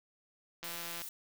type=click train; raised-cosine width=0.2 ms; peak=-26 dBFS; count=67; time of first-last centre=0.63-1.018 s; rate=170 Hz
type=noise; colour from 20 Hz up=blue; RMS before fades=-44 dBFS; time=0.64-1.09 s; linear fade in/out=2 ms
effects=none